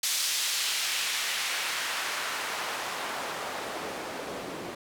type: noise with band-pass filter sweep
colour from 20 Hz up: white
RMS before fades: -32 dBFS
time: 0.03-4.75 s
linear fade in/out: 5 ms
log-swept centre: 4800 to 320 Hz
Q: 0.79
effects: none